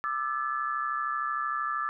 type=tone cluster; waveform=sine; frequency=1190 / 1323 / 1723 Hz; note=D6 / E6 / A6; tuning=+22 / +6 / -37 cents; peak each=-31 / -32 / -35 dBFS; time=0.04-1.89 s; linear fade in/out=0 ms; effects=none